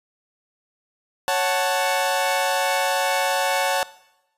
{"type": "chord", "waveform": "sawtooth", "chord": "F# minor", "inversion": "second", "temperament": "equal", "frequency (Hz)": [554.4, 740, 880], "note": ["C#5", "F#5", "A5"], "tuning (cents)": [0, 0, 0], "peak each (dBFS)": -20, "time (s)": [1.28, 3.83], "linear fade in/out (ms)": 0, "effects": ["noise-tail reverb RT60 0.9 s tail -19 dB re dry", "resampled to 32000 Hz"]}